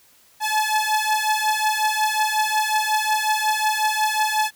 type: beating tone pair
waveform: sawtooth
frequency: 857 / 862.5 Hz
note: A5 / A5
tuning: -46 / -35 cents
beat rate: 5.5 Hz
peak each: -18 dBFS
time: 0.4-4.51 s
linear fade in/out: 50 ms
effects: white hiss -55 dBFS RMS until 4.55 s